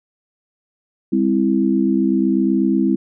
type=chord; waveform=sine; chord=C major; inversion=second; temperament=equal with one note detuned; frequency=200.8 / 261.6 / 329.6 Hz; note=G3 / C4 / E4; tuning=+42 / 0 / 0 cents; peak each=-18 dBFS; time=1.12-2.96 s; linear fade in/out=10 ms; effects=none